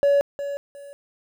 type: tone with echo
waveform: triangle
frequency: 566 Hz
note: C#5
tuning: 36 cents sharp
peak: -12 dBFS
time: 0.03-0.21 s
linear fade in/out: 0 ms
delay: 360 ms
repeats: 2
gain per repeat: -12 dB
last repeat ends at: 0.93 s
effects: tanh soft clip ceiling -9 dBFS + 9-bit